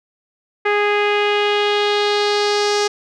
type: tone with low-pass filter sweep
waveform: sawtooth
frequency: 413.1 Hz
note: G#4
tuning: 9 cents flat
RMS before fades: -17 dBFS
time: 0.65-2.88 s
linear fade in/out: 10 ms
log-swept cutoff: 2100 to 5700 Hz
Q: 2.6
effects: none